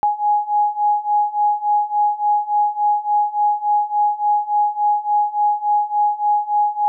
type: beating tone pair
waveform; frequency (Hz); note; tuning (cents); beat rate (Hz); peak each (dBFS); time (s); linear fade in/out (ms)
sine; 830.6 / 834.1; G#5 / G#5; 0 / +7; 3.5; -19 / -17; 0.03-6.88; 0
effects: none